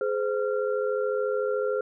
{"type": "tone cluster", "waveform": "sine", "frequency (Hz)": [421.3, 515, 1379], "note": ["G#4", "C5", "F6"], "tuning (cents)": [25, -28, -22], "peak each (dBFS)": [-27, -27, -35], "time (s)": [0.01, 1.81], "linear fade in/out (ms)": 2, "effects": []}